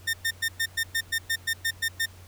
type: tone bursts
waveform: sawtooth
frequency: 1819 Hz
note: A#6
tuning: 43 cents flat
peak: -20 dBFS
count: 12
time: 0.07-2.06 s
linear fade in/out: 10 ms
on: 65 ms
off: 110 ms
effects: added 91 Hz sine -47 dBFS peak until 2.27 s + pink hiss -53 dBFS RMS until 2.27 s